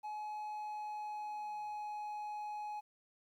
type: tone with pitch glide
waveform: triangle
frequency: 847 to 840.2 Hz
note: G#5 to G#5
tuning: +34 to +20 cents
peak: -38 dBFS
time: 0.03-2.81 s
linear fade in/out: 20 ms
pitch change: -14 cents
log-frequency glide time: 0.43-1.86 s
effects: 12-bit